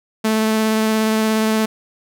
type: tone with vibrato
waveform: sawtooth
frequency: 218.8 Hz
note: A3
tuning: 9 cents flat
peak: -11 dBFS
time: 0.24-1.66 s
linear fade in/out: 10 ms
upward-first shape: sine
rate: 17 Hz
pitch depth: 10 cents each way
effects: none